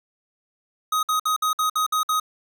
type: tone bursts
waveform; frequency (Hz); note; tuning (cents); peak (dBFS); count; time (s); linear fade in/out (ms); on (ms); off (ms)
square; 1256; D#6; +16; -20; 8; 0.92-2.199; 5; 110; 57
effects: none